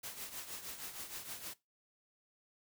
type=noise with tremolo; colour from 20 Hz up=white; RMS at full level=-43 dBFS; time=0.03-1.54 s; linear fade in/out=10 ms; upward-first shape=triangle; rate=6.4 Hz; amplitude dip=70%; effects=noise-tail reverb RT60 0.2 s tail -19 dB re dry